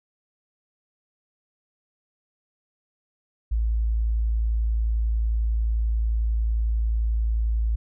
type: tone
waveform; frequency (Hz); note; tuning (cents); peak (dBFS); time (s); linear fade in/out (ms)
sine; 55.6; A1; +19; -20; 3.51-7.76; 10
effects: none